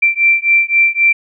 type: beating tone pair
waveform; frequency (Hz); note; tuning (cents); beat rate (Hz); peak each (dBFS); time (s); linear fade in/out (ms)
sine; 2349 / 2352.8; D7 / D7; 0 / +3; 3.8; -12; 0.02-1.13; 10
effects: none